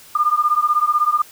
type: beating tone pair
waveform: sine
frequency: 1200 / 1216 Hz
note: D6 / D#6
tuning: +37 / -40 cents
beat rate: 16 Hz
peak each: -17 dBFS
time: 0.15-1.22 s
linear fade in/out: 5 ms
effects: white hiss -44 dBFS RMS until 1.31 s